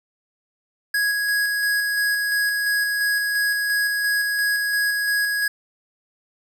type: tone with tremolo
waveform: square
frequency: 1661.2 Hz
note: G#6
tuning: in tune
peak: -19 dBFS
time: 0.94-5.48 s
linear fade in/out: 5 ms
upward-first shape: square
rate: 2.9 Hz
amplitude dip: 25%
effects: none